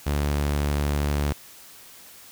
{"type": "tone", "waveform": "sawtooth", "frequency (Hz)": 72.6, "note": "D2", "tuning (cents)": -19, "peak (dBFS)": -18, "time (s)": [0.06, 1.33], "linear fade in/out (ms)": 10, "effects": ["white hiss -47 dBFS RMS until 2.31 s"]}